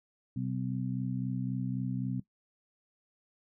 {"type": "harmonic tone", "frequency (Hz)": 63.8, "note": "C2", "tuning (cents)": -43, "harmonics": [2, 3, 4], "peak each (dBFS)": [-34, -36, -37], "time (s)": [0.36, 2.2], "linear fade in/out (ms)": 5, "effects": ["noise-tail reverb RT60 0.1 s tail -18 dB re dry"]}